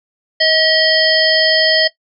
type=harmonic tone with a mistuned harmonic; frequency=633 Hz; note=D#5; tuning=30 cents sharp; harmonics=1 / 3 / 5 / 7 / 8; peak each=-16 / -16 / -16 / -16 / -16 dBFS; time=0.4-1.88 s; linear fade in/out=10 ms; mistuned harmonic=3; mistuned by=+17 cents; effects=noise-tail reverb RT60 0.1 s tail -17 dB re dry